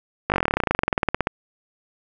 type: slowing click train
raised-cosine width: 0.5 ms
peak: -4 dBFS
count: 27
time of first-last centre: 0.3-1.271 s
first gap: 19 ms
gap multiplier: 1.05
effects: none